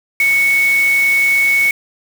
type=tone in noise; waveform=sine; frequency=2217 Hz; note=C#7; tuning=in tune; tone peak=-10 dBFS; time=0.2-1.71 s; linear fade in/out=2 ms; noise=white; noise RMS=-27 dBFS; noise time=0.2-1.71 s; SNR=+14 dB; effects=none